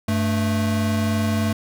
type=tone pair together; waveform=square; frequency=97.5 / 219.8 Hz; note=G2 / A3; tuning=-9 / -2 cents; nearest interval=octave + major second; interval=1407 cents; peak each=-23 / -22 dBFS; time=0.08-1.53 s; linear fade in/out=5 ms; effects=none

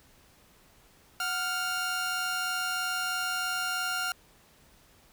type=tone pair together; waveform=sawtooth; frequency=740 / 1396.9 Hz; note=F#5 / F6; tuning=0 / 0 cents; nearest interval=major seventh; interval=1100 cents; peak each=-33 / -26 dBFS; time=1.2-4.12 s; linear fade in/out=2 ms; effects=pink hiss -60 dBFS RMS until 5.12 s

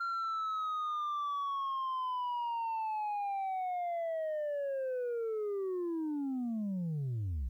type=linear sweep; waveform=sine; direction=down; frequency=1382 to 56.4 Hz; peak=-30 dBFS; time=0-7.49 s; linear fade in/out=10 ms; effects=tanh soft clip ceiling -32 dBFS + 12-bit

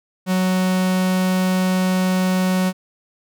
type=tone; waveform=45% pulse; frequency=185.3 Hz; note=F#3; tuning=3 cents sharp; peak=-16 dBFS; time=0.26-2.73 s; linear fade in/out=50 ms; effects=none

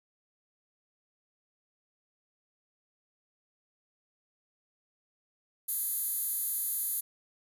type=tone with high-pass filter; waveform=15% pulse; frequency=408 Hz; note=G#4; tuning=31 cents flat; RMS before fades=-33 dBFS; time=5.68-7.01 s; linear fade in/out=10 ms; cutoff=11000 Hz; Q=9.5; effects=none

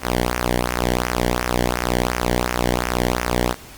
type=tone with flanger; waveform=sawtooth; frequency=61 Hz; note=B1; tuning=21 cents flat; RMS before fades=-21 dBFS; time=0.01-3.56 s; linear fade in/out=50 ms; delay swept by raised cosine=0.24 to 0.81 ms; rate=2.8 Hz; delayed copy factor=-0.85; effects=pink hiss -41 dBFS RMS until 3.77 s + Opus 48 kbps

